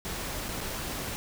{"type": "noise with dropouts", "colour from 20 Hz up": "pink", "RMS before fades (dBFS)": -35, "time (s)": [0.05, 1.16], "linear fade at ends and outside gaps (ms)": 0, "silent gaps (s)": [[0.484, 0.488], [0.606, 0.61]], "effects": []}